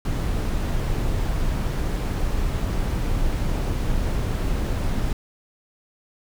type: noise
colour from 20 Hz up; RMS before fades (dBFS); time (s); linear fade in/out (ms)
brown; -23; 0.05-5.13; 2
effects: none